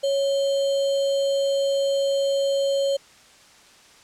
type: tone with sample-and-hold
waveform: sine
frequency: 553 Hz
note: C#5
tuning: 4 cents flat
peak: -19 dBFS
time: 0.03-2.97 s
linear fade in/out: 10 ms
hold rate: 3675 Hz
effects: white hiss -51 dBFS RMS until 4.03 s + low-pass 7000 Hz 12 dB/octave